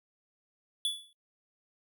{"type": "tone with exponential decay", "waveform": "square", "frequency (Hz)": 3436, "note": "A7", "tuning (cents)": -42, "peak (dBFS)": -26, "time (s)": [0.85, 1.13], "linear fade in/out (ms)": 1, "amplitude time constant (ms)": 60, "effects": ["noise-tail reverb RT60 0.2 s tail -24 dB re dry"]}